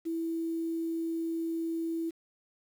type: tone with quantisation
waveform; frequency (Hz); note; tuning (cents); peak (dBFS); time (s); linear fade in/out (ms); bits
sine; 329.6; E4; 0; -30; 0.05-2.11; 20; 9
effects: none